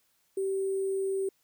sine tone with sample-and-hold, 386.8 Hz, G4, 23 cents flat, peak -27 dBFS, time 0.37-1.29 s, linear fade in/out 5 ms, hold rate 8820 Hz, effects white hiss -71 dBFS RMS until 1.43 s

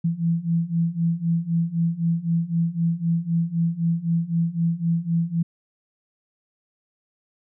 sine beating tone pair, 165.4 / 169.3 Hz, E3 / E3, +6 / +46 cents, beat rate 3.9 Hz, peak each -24 / -22 dBFS, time 0.04-5.43 s, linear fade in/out 10 ms, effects none

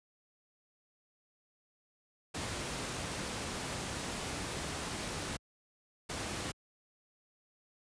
pink noise bursts at uneven times, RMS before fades -38 dBFS, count 2, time 2.34-5.37 / 6.09-6.52 s, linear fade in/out 10 ms, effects high-pass 60 Hz 12 dB/octave + resampled to 22050 Hz

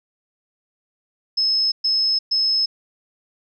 sine tone bursts, 5190 Hz, E8, 28 cents flat, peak -16 dBFS, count 3, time 1.37-2.66 s, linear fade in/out 10 ms, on 350 ms, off 120 ms, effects none

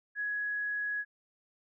sine tone, 1674 Hz, G#6, 13 cents sharp, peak -31 dBFS, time 0.15-1.05 s, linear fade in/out 50 ms, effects none

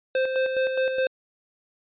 square tone with tremolo, 522 Hz, C5, 4 cents flat, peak -21 dBFS, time 0.15-1.07 s, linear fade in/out 2 ms, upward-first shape square, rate 4.8 Hz, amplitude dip 45%, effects resampled to 8000 Hz

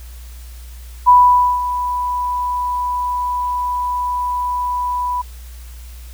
sine tone with ADSR envelope, 987.8 Hz, B5, in tune, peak -4 dBFS, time 1.06-5.22 s, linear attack 26 ms, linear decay 510 ms, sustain -13 dB, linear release 11 ms, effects added 60 Hz sine -32 dBFS peak until 6.13 s + white hiss -45 dBFS RMS until 6.13 s

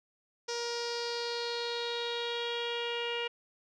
sawtooth tone with low-pass filter sweep, 472.8 Hz, A#4, 24 cents sharp, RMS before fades -35 dBFS, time 0.48-3.28 s, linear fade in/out 10 ms, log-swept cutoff 5500 to 2800 Hz, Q 5.3, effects none

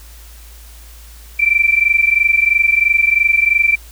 sine tone pair together, 2333 / 2356 Hz, D7 / D7, -12 / +5 cents, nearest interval unison, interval 17 cents, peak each -13 dBFS, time 1.39-3.76 s, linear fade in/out 10 ms, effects added 56 Hz sine -36 dBFS peak until 3.91 s + white hiss -43 dBFS RMS until 3.91 s

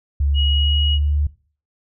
sine tone with pitch glide, 71 to 73.42 Hz, C#2 to D2, +42 to 0 cents, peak -15 dBFS, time 0.2-1.27 s, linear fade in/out 5 ms, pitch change +58 cents, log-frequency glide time 0.48-0.76 s
sine tone, 2900 Hz, F#7, 35 cents flat, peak -21 dBFS, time 0.34-0.99 s, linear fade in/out 50 ms
effects noise-tail reverb RT60 0.4 s tail -19 dB re dry

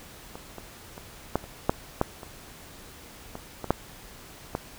clicks, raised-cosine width 1 ms, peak -24 / -24 / -26 / -9 / -29 / -6 / -7 / -25 / -22 / -19 / -6 / -13 dBFS, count 12, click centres 0.355 / 0.583 / 0.979 / 1.356 / 1.441 / 1.695 / 2.014 / 2.232 / 3.354 / 3.643 / 3.706 / 4.551 s, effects pink hiss -47 dBFS RMS until 4.78 s

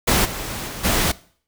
pink noise with level steps, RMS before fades -17 / -29 / -32 / -19 dBFS, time 0.07-1.12 s, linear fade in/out 10 ms, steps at 0.24 / 0.67 / 0.83 s, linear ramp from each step 20 ms, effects noise-tail reverb RT60 0.5 s tail -20 dB re dry

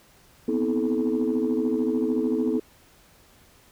sine tone cluster, 243.1 / 256.6 / 320.7 / 432.4 Hz, B3 / C4 / E4 / A4, -27 / -34 / -48 / -30 cents, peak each -26 dBFS, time 0.48-2.6 s, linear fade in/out 5 ms, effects tanh soft clip ceiling -15 dBFS + pink hiss -56 dBFS RMS until 3.71 s

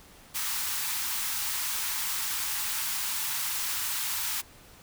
white high-pass noise, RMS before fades -31 dBFS, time 0.34-4.42 s, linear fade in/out 20 ms, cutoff 810 Hz, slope 96 dB/octave, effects pink hiss -53 dBFS RMS until 4.82 s

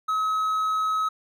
triangle tone, 1280 Hz, D#6, 49 cents sharp, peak -20 dBFS, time 0.08-1.09 s, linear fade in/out 10 ms, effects none

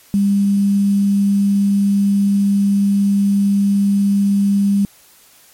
sine tone with quantisation, 200 Hz, G3, 35 cents sharp, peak -11 dBFS, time 0.14-4.85 s, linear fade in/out 0 ms, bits 6, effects white hiss -48 dBFS RMS until 5.53 s + MP3 64 kbps

